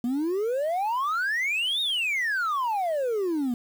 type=exponential two-way sweep; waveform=sine; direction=up then down; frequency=233.1 to 3778 to 233.1 Hz; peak=-21 dBFS; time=0.04-3.54 s; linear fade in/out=2 ms; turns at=1.81 s; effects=tanh soft clip ceiling -23 dBFS + 8-bit